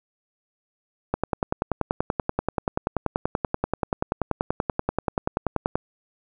click train, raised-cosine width 1 ms, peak -8 dBFS, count 49, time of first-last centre 1.14-5.755 s, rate 10.4 Hz, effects none

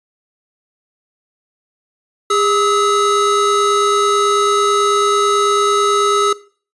square tone pair together, 406.3 / 1288 Hz, G#4 / E6, -38 / -41 cents, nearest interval octave + minor sixth, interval 1997 cents, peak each -17 / -15 dBFS, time 2.3-6.33 s, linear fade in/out 5 ms, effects noise-tail reverb RT60 0.4 s tail -17 dB re dry + resampled to 24000 Hz

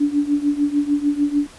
sine tone with tremolo, 290 Hz, D4, 22 cents flat, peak -12 dBFS, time 0-1.47 s, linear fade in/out 10 ms, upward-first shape triangle, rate 6.7 Hz, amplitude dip 90%, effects pink hiss -44 dBFS RMS until 1.58 s + resampled to 24000 Hz

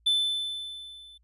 triangle tone with level ramp, 3520 Hz, A7, in tune, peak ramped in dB -18 to -47 dBFS, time 0.06-1.18 s, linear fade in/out 10 ms, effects added 57 Hz sine -62 dBFS peak until 1.23 s + resampled to 32000 Hz

